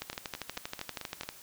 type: two click trains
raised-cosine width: 0.2 ms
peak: -18 / -21 dBFS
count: 17 / 6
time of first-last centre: 0.02-1.29 / 0.13-1.234 s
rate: 12.6 / 4.53 Hz
effects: white hiss -52 dBFS RMS until 1.42 s